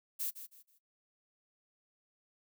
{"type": "noise with echo", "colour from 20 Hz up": "violet", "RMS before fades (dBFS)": -36, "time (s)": [0.19, 0.31], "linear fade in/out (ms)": 20, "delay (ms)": 160, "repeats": 3, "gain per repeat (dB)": -11, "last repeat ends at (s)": 0.79, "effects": ["noise-tail reverb RT60 0.1 s tail -17 dB re dry"]}